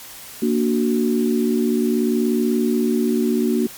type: chord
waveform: sine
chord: Bb augmented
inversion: none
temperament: equal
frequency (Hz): 233.1 / 293.7 / 370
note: Bb3 / D4 / F#4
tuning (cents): 0 / 0 / 0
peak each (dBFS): -18 / -23 / -21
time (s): 0.42-3.67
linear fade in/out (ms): 5
effects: white hiss -38 dBFS RMS until 3.77 s + MP3 96 kbps